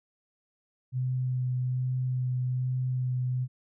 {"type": "tone with vibrato", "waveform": "sine", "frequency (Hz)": 127.1, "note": "C3", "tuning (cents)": -50, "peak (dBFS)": -26, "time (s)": [0.92, 3.48], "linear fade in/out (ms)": 50, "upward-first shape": "sine", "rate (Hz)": 1.2, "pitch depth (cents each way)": 12, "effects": []}